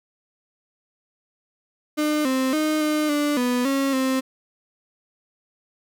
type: tone with pitch steps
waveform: 35% pulse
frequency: 302 / 261.6 / 308.4 / 304.3 / 293.2 / 247.1 / 273.3 / 262.6 Hz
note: D4 / C4 / D#4 / D#4 / D4 / B3 / C#4 / C4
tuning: +48 / 0 / -15 / -38 / -3 / +1 / -24 / +6 cents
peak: -18 dBFS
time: 1.97-4.21 s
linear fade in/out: 20 ms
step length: 280 ms
effects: none